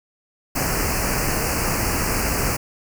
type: band-stop noise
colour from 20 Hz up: pink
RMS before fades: -22 dBFS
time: 0.55-2.57 s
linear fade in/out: 10 ms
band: 2800 to 4500 Hz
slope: 96 dB/octave
effects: none